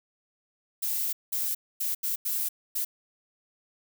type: noise bursts at uneven times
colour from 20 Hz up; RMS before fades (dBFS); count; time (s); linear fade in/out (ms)
violet; -29; 6; 0.82-1.13 / 1.32-1.55 / 1.8-1.95 / 2.03-2.16 / 2.25-2.49 / 2.75-2.85; 10
effects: none